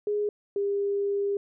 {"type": "tone pair in turn", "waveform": "sine", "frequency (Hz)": [415.3, 401.8], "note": ["G#4", "G4"], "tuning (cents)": [0, 43], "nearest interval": "minor second", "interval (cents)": 57, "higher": "first", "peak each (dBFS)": -24, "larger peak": "neither", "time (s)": [[0.07, 0.29], [0.56, 1.37]], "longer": "second", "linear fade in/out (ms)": 2, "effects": []}